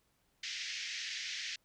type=band-pass noise; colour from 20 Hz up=pink; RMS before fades=-41 dBFS; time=0.43-1.56 s; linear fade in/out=5 ms; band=1800 to 6300 Hz; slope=48 dB/octave; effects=pink hiss -75 dBFS RMS until 1.64 s